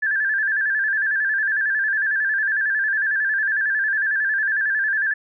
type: tone with vibrato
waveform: sine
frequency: 1660 Hz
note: G#6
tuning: 1 cent flat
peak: -18 dBFS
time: 0.02-5.14 s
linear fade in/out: 10 ms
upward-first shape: square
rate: 11 Hz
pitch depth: 72 cents each way
effects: none